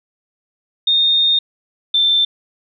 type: tone pair in turn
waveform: sine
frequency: 3670 / 3557 Hz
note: A#7 / A7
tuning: -28 / +18 cents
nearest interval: minor second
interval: 54 cents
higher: first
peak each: -11 dBFS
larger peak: neither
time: 0.87-1.39 / 1.94-2.25 s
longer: first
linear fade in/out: 5 ms
effects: none